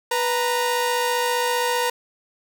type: tone pair together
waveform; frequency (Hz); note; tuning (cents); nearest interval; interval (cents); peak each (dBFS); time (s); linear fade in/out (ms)
sawtooth; 491.7 / 928.2; B4 / A#5; -8 / -8; major seventh; 1100; -19; 0.11-1.9; 5
effects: none